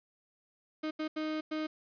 35% pulse tone bursts at uneven times, 310.3 Hz, D#4, 5 cents flat, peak -31 dBFS, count 4, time 0.83-0.91 / 0.99-1.08 / 1.16-1.41 / 1.51-1.67 s, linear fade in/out 10 ms, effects resampled to 11025 Hz + 10-bit

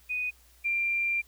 sine tone pair in turn, 2486 / 2376 Hz, D#7 / D7, -2 / +20 cents, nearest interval minor second, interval 78 cents, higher first, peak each -28 / -25 dBFS, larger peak second, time 0.09-0.31 / 0.64-1.22 s, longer second, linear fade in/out 20 ms, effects added 60 Hz sine -59 dBFS peak until 1.27 s + white hiss -61 dBFS RMS until 1.27 s

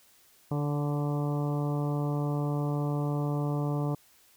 harmonic tone with a mistuned harmonic, 146.1 Hz, D3, 9 cents flat, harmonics 1 / 2 / 3 / 4 / 5 / 6 / 7 / 8, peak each -28 / -34 / -38 / -40 / -42 / -44 / -45 / -46 dBFS, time 0.51-3.95 s, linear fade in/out 5 ms, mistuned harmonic 4, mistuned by -16 cents, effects white hiss -61 dBFS RMS until 4.36 s

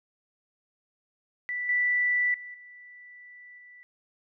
sine tone with level steps, 1971 Hz, B6, 4 cents flat, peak -29 / -22 / -39 / -46 / -48 dBFS, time 1.49-3.83 s, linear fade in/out 0 ms, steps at 1.69 / 2.34 / 2.54 / 3.58 s, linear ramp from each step 2 ms, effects none

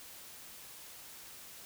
silence, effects white hiss -51 dBFS RMS until 1.65 s

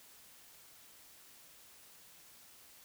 silence, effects white hiss -59 dBFS RMS until 2.84 s

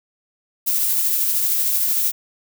violet noise with tremolo, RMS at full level -18 dBFS, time 0.66-2.12 s, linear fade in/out 20 ms, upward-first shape triangle, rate 13 Hz, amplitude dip 30%, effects none

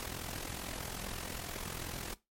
pink noise with amplitude modulation, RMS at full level -38 dBFS, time 0-2.14 s, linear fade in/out 0 ms, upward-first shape sine, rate 42.4 Hz, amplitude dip 70%, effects noise-tail reverb RT60 0.2 s tail -18 dB re dry + MP3 64 kbps

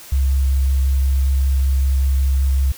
sine tone with vibrato, 67.3 Hz, C2, 49 cents sharp, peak -13 dBFS, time 0.12-2.72 s, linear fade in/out 5 ms, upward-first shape sine, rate 5.3 Hz, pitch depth 10 cents each way, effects white hiss -39 dBFS RMS until 2.77 s

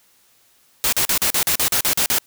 white noise bursts, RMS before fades -18 dBFS, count 11, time 0.84-2.185 s, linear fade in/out 0 ms, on 85 ms, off 41 ms, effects white hiss -57 dBFS RMS until 2.26 s

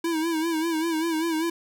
square tone with vibrato, 325.1 Hz, E4, 24 cents flat, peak -24 dBFS, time 0.04-1.5 s, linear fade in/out 5 ms, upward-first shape sine, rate 5.1 Hz, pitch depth 73 cents each way, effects none

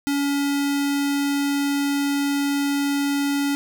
square tone with notch filter, 282.7 Hz, C#4, 34 cents sharp, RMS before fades -22 dBFS, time 0.07-3.55 s, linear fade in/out 0 ms, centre 600 Hz, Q 0.84, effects none

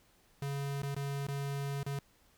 square tone with dropouts, 140.1 Hz, C#3, 19 cents sharp, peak -35 dBFS, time 0.42-1.99 s, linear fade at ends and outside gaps 2 ms, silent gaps 0.82-0.831 / 0.946-0.964 / 1.268-1.284 / 1.831-1.863 s, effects pink hiss -67 dBFS RMS until 2.37 s

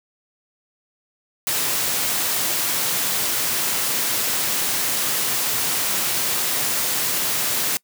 white high-pass noise, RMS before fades -22 dBFS, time 1.47-7.77 s, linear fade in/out 0 ms, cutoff 100 Hz, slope 48 dB/octave, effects noise-tail reverb RT60 0.1 s tail -24 dB re dry

